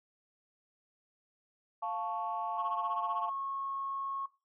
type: chord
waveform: sine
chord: F augmented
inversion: none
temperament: equal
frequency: 698.5 / 880 / 1108.7 Hz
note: F5 / A5 / C#6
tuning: 0 / 0 / 0 cents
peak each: -38 / -36 / -37 dBFS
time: 1.82-3.3 s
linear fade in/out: 10 ms
type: tone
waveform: sine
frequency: 1093 Hz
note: C#6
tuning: 25 cents flat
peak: -35 dBFS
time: 2.57-4.26 s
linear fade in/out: 5 ms
effects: noise-tail reverb RT60 0.3 s tail -18 dB re dry + tanh soft clip ceiling -24 dBFS